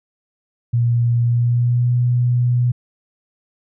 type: tone with pitch glide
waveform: sine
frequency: 118.8 to 122.49 Hz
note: A#2 to B2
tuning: +33 to -14 cents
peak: -13 dBFS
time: 0.73-2.72 s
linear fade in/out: 10 ms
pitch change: +53 cents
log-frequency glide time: 1.23-1.93 s
effects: none